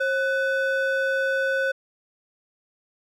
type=ring-modulated tone; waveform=triangle; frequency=1016 Hz; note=B5; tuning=49 cents sharp; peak=-16 dBFS; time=0-1.72 s; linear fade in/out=10 ms; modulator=479 Hz; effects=none